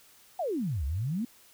sine exponential two-way sweep, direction down then up, 780 to 64 to 250.1 Hz, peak -28 dBFS, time 0.39-1.25 s, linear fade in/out 5 ms, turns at 0.85 s, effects white hiss -58 dBFS RMS until 1.53 s

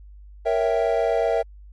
triangle chord, A# diminished seventh, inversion none, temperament equal, 466.2 / 554.4 / 659.3 / 784 Hz, A#4 / C#5 / E5 / G5, 0 / 0 / 0 / 0 cents, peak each -21 / -24 / -20 / -26 dBFS, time 0.45-1.43 s, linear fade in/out 20 ms, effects added 50 Hz sine -41 dBFS peak until 1.72 s + MP3 48 kbps

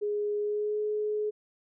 sine tone with pitch glide, 415.3 to 423 Hz, G#4 to G#4, 0 to +32 cents, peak -27 dBFS, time 0.01-1.31 s, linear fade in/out 20 ms, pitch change +32 cents, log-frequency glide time 0.39-0.81 s, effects none

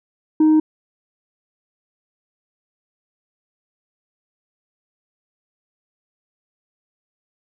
sine tone with tanh clipping, 311.1 Hz, D#4, in tune, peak -11 dBFS, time 0.4-0.6 s, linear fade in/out 5 ms, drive 2 dB, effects none

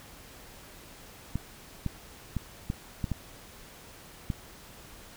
clicks, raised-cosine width 5 ms, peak -17 dBFS, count 7, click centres 1.356 / 1.863 / 2.367 / 2.701 / 3.042 / 3.117 / 4.302 s, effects pink hiss -50 dBFS RMS until 5.16 s

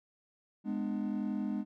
triangle chord, G# diminished, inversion none, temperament just, 207.7 / 249.2 / 299 Hz, G#3 / B3 / D4, 0 / +16 / +31 cents, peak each -32 / -35 / -36 dBFS, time 0.64-1.65 s, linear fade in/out 50 ms, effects tanh soft clip ceiling -22 dBFS

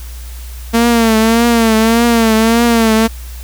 sawtooth tone with vibrato, 228.1 Hz, A#3, 37 cents flat, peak -4 dBFS, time 0.73-3.08 s, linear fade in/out 20 ms, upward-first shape triangle, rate 1.7 Hz, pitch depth 77 cents each way, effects added 60 Hz sine -25 dBFS peak until 3.43 s + white hiss -37 dBFS RMS until 3.43 s

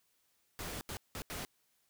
pink noise bursts at uneven times, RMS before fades -42 dBFS, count 4, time 0.59-0.81 / 0.89-0.97 / 1.15-1.22 / 1.3-1.45 s, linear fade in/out 0 ms, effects white hiss -75 dBFS RMS until 1.89 s

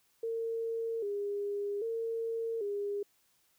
sine tone with vibrato, 430.4 Hz, A4, 38 cents flat, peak -32 dBFS, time 0.23-3.03 s, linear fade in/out 5 ms, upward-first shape square, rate 0.63 Hz, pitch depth 100 cents each way, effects white hiss -71 dBFS RMS until 3.58 s

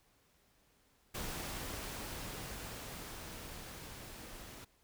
pink noise with level ramp, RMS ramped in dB -41 to -51 dBFS, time 1.14-4.65 s, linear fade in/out 10 ms, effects pink hiss -71 dBFS RMS until 4.83 s

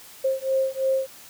sine beating tone pair, 530 / 533 Hz, C5 / C5, +22 / +32 cents, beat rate 3 Hz, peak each -24 dBFS, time 0.24-1.07 s, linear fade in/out 10 ms, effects white hiss -46 dBFS RMS until 1.29 s + high-pass 60 Hz 12 dB/octave

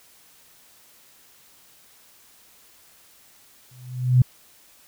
sine tone with exponential growth, 126 Hz, B2, 35 cents sharp, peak -9 dBFS, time 3.71-4.22 s, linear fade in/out 5 ms, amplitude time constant 110 ms, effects white hiss -54 dBFS RMS until 4.87 s

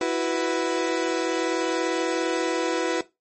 35% pulse chord, E suspended second, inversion none, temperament equal, 329.6 / 370 / 493.9 Hz, E4 / F#4 / B4, 0 / 0 / 0 cents, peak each -25 dBFS, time 0.01-3.01 s, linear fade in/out 2 ms, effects noise-tail reverb RT60 0.2 s tail -17 dB re dry + MP3 32 kbps

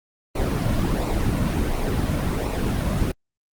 brown noise with flanger, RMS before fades -22 dBFS, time 0.35-3.12 s, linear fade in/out 10 ms, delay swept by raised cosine 0.6 to 2.5 ms, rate 1.4 Hz, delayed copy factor -0.55, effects Opus 24 kbps

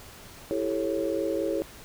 sine chord, A dominant seventh, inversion second, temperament just, 330 / 396 / 440 / 550 Hz, E4 / G4 / A4 / C#5, +2 / +18 / 0 / -14 cents, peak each -30 / -32 / -32 / -30 dBFS, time 0.51-1.62 s, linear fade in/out 0 ms, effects pink hiss -47 dBFS RMS until 1.84 s

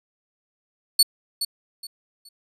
sawtooth tone with echo, 4435 Hz, C#8, in tune, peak -9 dBFS, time 0.99-1.03 s, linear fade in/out 5 ms, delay 420 ms, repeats 3, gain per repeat -11 dB, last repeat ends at 2.29 s, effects resampled to 32000 Hz

